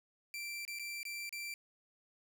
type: tone with dropouts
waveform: sawtooth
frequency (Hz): 2349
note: D7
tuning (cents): 0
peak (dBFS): -37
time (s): 0.34-1.54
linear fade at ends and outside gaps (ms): 1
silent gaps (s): 0.651-0.678 / 0.788-0.795 / 1.031-1.052 / 1.293-1.326
effects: none